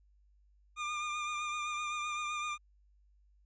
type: tone with vibrato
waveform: 25% pulse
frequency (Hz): 1206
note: D6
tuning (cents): +46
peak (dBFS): -31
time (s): 0.76-2.58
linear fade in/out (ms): 50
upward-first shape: triangle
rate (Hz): 7.8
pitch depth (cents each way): 33
effects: added 50 Hz sine -63 dBFS peak until 3.45 s + resampled to 16000 Hz